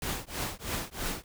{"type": "noise with tremolo", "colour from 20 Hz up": "pink", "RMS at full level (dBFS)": -31, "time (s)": [0.02, 1.24], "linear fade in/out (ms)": 2, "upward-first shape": "triangle", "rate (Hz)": 3.1, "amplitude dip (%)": 100, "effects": []}